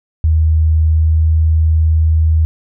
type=tone with pitch glide; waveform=sine; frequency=79.1 to 79.56 Hz; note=D#2 to D#2; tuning=+29 to +39 cents; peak=-8 dBFS; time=0.24-2.45 s; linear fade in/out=0 ms; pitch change=+10 cents; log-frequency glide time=0.87-1.27 s; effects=none